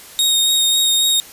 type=tone with vibrato; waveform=sawtooth; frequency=3729 Hz; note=A#7; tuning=in tune; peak=-10 dBFS; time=0.19-1.2 s; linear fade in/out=0 ms; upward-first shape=sine; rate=3.7 Hz; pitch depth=15 cents each way; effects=white hiss -39 dBFS RMS until 1.32 s + resampled to 32000 Hz